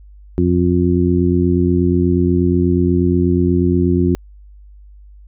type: harmonic tone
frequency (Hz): 88.3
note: F2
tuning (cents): +20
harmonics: 1 / 2 / 3 / 4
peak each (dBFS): -17 / -17 / -17 / -17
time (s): 0.38-4.15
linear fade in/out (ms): 0
effects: added 50 Hz sine -38 dBFS peak until 5.27 s